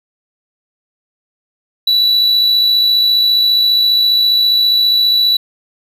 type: tone with amplitude modulation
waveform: triangle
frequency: 3945 Hz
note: B7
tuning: 3 cents flat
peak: -6 dBFS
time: 1.87-5.37 s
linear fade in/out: 5 ms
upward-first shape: sine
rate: 54.8 Hz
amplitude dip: 30%
effects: none